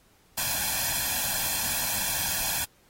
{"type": "noise with comb filter", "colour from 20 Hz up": "white", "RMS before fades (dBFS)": -28, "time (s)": [0.37, 2.65], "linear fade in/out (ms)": 10, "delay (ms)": 1.2, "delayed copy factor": 0.8, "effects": ["pink hiss -62 dBFS RMS until 2.89 s", "AAC 48 kbps"]}